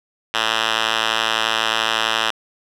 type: tone with band-pass filter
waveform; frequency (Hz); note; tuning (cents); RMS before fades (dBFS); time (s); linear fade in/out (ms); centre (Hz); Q
5% pulse; 111.6; A2; +25; -20; 0.34-2.31; 10; 2600; 1.6
effects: none